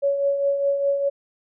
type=tone with tremolo; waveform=sine; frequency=560 Hz; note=C#5; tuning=18 cents sharp; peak=-16 dBFS; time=0.02-1.1 s; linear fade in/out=20 ms; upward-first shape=triangle; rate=4.9 Hz; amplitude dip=55%; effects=none